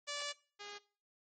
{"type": "tone pair in turn", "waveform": "5% pulse", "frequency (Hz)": [580, 410.1], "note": ["D5", "G#4"], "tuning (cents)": [-22, -22], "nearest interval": "tritone", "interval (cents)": 600, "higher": "first", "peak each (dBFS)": [-27, -35], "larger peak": "first", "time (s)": [[0.07, 0.33], [0.59, 0.79]], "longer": "first", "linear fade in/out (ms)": 20, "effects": ["noise-tail reverb RT60 0.4 s tail -19 dB re dry", "MP3 32 kbps"]}